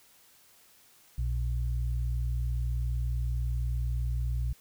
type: tone pair together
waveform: sine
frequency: 60 / 120 Hz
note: B1 / B2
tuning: -49 / -49 cents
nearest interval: octave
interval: 1200 cents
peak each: -28 / -34 dBFS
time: 1.18-4.53 s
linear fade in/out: 5 ms
effects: white hiss -60 dBFS RMS until 4.6 s